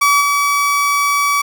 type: tone with level steps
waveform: 30% pulse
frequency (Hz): 1143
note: D6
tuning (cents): -47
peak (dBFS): -7 / -10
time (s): 0.01-1.42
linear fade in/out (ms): 10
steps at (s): 0.2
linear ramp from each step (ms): 20
effects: none